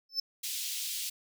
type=tone with exponential growth; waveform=triangle; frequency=5274 Hz; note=E8; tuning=in tune; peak=-23 dBFS; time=0.09-0.2 s; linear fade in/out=5 ms; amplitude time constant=22 ms
type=high-pass noise; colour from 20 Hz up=pink; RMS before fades=-36 dBFS; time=0.43-1.1 s; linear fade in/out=10 ms; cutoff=3100 Hz; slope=24 dB/octave
effects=none